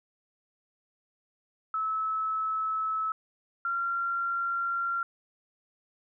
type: tone pair in turn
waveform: sine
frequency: 1300 / 1377.3 Hz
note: E6 / F6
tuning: -24 / -24 cents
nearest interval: minor second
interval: 100 cents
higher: second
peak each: -27 dBFS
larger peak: neither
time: 1.74-3.12 / 3.65-5.03 s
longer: neither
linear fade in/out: 2 ms
effects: none